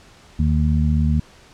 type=harmonic tone; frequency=76 Hz; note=D#2; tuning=40 cents flat; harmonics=1 / 2 / 3; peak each=-17 / -20 / -22 dBFS; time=0.39-1.2 s; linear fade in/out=5 ms; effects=pink hiss -48 dBFS RMS until 1.53 s + low-pass 7000 Hz 12 dB/octave